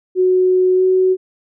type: tone with pitch glide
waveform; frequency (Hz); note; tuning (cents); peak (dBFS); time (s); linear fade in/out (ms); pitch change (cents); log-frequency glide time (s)
sine; 368.9 to 373; F#4 to F#4; -5 to +14; -10; 0.15-1.17; 50; +19; 0.75-0.83
effects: none